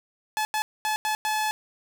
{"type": "tone bursts at uneven times", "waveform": "sawtooth", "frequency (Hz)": 860, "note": "A5", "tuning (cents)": -40, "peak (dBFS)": -20, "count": 5, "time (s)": [[0.37, 0.45], [0.54, 0.62], [0.85, 0.96], [1.05, 1.15], [1.25, 1.51]], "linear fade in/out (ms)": 0, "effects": []}